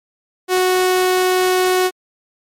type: tone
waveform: sawtooth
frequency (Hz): 368.4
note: F#4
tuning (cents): -7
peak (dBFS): -9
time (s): 0.48-1.91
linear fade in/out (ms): 50
effects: MP3 64 kbps